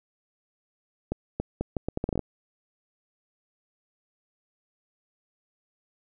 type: accelerating click train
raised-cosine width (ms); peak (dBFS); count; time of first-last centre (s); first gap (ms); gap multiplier
2; -14; 12; 1.12-2.193; 280; 0.75
effects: none

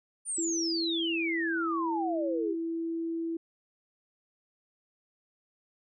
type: exponential sweep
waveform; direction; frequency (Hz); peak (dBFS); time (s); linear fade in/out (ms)
sine; down; 9397 to 370; -30; 0.25-2.56; 50
type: tone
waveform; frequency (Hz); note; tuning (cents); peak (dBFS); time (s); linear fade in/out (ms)
sine; 330.7; E4; +6; -30; 0.38-3.37; 5
effects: none

